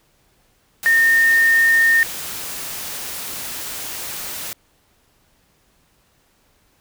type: tone in noise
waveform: sine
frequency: 1828 Hz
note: A#6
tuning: 34 cents flat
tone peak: -11 dBFS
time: 0.86-2.03 s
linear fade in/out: 0 ms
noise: white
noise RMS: -29 dBFS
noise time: 0.83-4.53 s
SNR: +15 dB
effects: pink hiss -60 dBFS RMS until 6.8 s